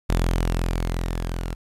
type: tone with level ramp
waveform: sawtooth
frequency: 42.76 Hz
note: F1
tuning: 36 cents flat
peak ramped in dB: -14 to -23 dBFS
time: 0.09-1.55 s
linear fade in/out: 10 ms
effects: resampled to 32000 Hz + 9-bit